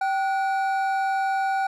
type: tone pair together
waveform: triangle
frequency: 775.2 / 1461 Hz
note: G5 / F#6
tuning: -20 / -22 cents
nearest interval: major seventh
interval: 1098 cents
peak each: -20 / -28 dBFS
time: 0.01-1.67 s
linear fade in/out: 5 ms
effects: none